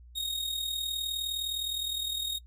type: tone with amplitude modulation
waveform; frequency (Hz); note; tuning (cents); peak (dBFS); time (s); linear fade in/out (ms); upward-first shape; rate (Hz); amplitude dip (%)
40% pulse; 3733; A#7; +2; -27; 0.15-2.39; 20; sine; 39.6; 55
effects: noise-tail reverb RT60 0.1 s tail -23 dB re dry + added 60 Hz sine -49 dBFS peak until 2.46 s